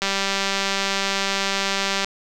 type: click train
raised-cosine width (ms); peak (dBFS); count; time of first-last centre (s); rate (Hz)
0.2; -5; 398; 0.02-2.046; 196
effects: none